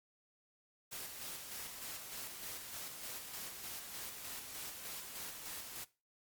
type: noise with tremolo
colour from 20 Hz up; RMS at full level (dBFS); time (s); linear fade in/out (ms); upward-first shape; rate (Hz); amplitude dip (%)
white; -45; 0.91-5.85; 20; square; 3.3; 35
effects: noise-tail reverb RT60 0.3 s tail -19 dB re dry + Opus 48 kbps